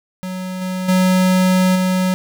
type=tone with level steps; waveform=square; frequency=185 Hz; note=F#3; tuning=in tune; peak=-24 / -21 / -12 / -15 dBFS; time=0.23-2.14 s; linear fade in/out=0 ms; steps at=0.61 / 0.88 / 1.75 s; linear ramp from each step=10 ms; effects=none

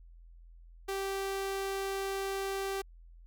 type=tone; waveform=sawtooth; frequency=390 Hz; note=G4; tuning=9 cents flat; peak=-29 dBFS; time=0.88-2.82 s; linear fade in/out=10 ms; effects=added 42 Hz sine -51 dBFS peak until 3.26 s

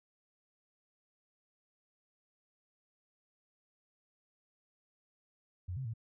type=tone with pitch steps; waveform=sine; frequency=90.4 / 132.1 / 112.7 Hz; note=F#2 / C3 / A2; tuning=-40 / +17 / +42 cents; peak=-36 dBFS; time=5.68-5.938 s; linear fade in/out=10 ms; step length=86 ms; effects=none

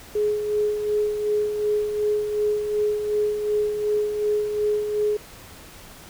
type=tone with tremolo; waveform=sine; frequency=420.2 Hz; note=G#4; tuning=20 cents sharp; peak=-18 dBFS; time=0.15-5.17 s; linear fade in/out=5 ms; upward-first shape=sine; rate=2.7 Hz; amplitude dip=50%; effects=pink hiss -44 dBFS RMS until 6.09 s

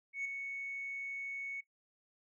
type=tone with ADSR envelope; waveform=sine; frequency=2217 Hz; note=C#7; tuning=in tune; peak=-31 dBFS; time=0.13-1.61 s; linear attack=120 ms; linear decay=7 ms; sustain=-7 dB; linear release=10 ms; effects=noise-tail reverb RT60 0.1 s tail -18 dB re dry + tanh soft clip ceiling -33 dBFS

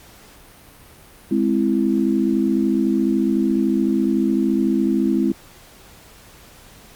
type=chord; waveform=sine; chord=Ab augmented; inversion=none; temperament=equal with one note detuned; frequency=207.7 / 261.6 / 331.5 Hz; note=Ab3 / C4 / E4; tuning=0 / 0 / +10 cents; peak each=-20 dBFS; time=1.31-5.32 s; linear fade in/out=5 ms; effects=pink hiss -46 dBFS RMS until 6.95 s + Opus 48 kbps

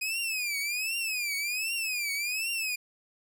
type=tone with vibrato; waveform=sawtooth; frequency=2489 Hz; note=D#7; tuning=in tune; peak=-26 dBFS; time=0.01-2.76 s; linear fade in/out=10 ms; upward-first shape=triangle; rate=1.3 Hz; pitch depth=200 cents each way; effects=none

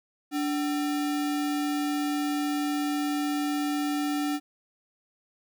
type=tone with sample-and-hold; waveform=sine; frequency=291.9 Hz; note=D4; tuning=10 cents flat; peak=-25 dBFS; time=0.31-4.4 s; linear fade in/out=50 ms; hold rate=1050 Hz; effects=none

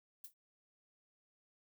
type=noise with exponential decay; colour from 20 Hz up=violet; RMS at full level=-44 dBFS; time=0.24-0.34 s; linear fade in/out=5 ms; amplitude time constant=21 ms; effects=none

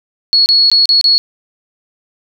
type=tone with dropouts; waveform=sine; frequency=4355 Hz; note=C#8; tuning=31 cents flat; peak=-6 dBFS; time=0.33-1.18 s; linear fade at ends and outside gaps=0 ms; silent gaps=0.46-0.489 / 0.7-0.716 / 0.856-0.891 / 1.012-1.042 s; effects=none

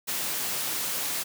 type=high-pass noise; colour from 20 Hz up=white; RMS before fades=-30 dBFS; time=0.07-1.24 s; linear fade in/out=20 ms; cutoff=110 Hz; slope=24 dB/octave; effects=none

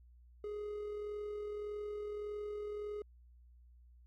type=tone with amplitude modulation; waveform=triangle; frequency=417.1 Hz; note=G#4; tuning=7 cents sharp; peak=-36 dBFS; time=0.44-3.02 s; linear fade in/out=2 ms; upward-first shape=sine; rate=41.7 Hz; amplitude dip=30%; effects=added 60 Hz sine -58 dBFS peak until 4.06 s

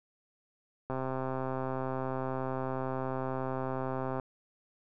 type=click train; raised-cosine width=1 ms; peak=-21 dBFS; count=433; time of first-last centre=0.9-4.198 s; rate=131 Hz; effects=none

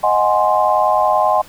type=chord; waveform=sine; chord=Ab dominant seventh; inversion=second; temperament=equal; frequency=622.3 / 740 / 830.6 / 1046.5 Hz; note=Eb5 / Gb5 / Ab5 / C6; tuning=0 / 0 / 0 / 0 cents; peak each=-17 dBFS; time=0.03-1.42 s; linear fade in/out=10 ms; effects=pink hiss -42 dBFS RMS until 1.48 s

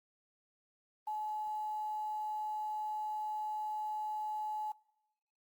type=tone with quantisation; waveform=sine; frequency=854 Hz; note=G#5; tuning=48 cents sharp; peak=-35 dBFS; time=1.07-4.72 s; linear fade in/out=5 ms; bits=10; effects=noise-tail reverb RT60 0.9 s tail -23 dB re dry + Opus 24 kbps

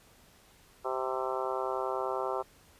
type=harmonic tone with a mistuned harmonic; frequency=130.1 Hz; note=C3; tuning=9 cents flat; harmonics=3 / 4 / 5 / 6 / 7 / 8 / 9 / 10; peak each=-36 / -37 / -38 / -39 / -39 / -40 / -41 / -41 dBFS; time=0.84-2.43 s; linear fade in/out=20 ms; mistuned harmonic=10; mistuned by=+41 cents; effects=pink hiss -60 dBFS RMS until 2.79 s + resampled to 32000 Hz

